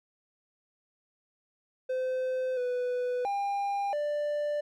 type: tone with pitch steps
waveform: triangle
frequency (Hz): 514 / 495.5 / 802 / 590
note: C5 / B4 / G5 / D5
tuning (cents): -31 / +6 / +39 / +8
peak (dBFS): -26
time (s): 1.89-4.61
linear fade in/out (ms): 10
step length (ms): 680
effects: none